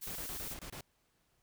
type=noise; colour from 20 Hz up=blue; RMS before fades=-43 dBFS; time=0.01-0.55 s; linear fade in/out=20 ms
type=noise bursts; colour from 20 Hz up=pink; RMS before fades=-46 dBFS; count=7; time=0.07-0.809 s; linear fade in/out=2 ms; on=85 ms; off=24 ms
effects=pink hiss -75 dBFS RMS until 1.42 s